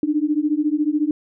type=beating tone pair; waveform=sine; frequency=293.7 / 307.7 Hz; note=D4 / D#4; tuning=0 / -19 cents; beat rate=14 Hz; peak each=-20 dBFS; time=0.03-1.11 s; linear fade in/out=2 ms; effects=none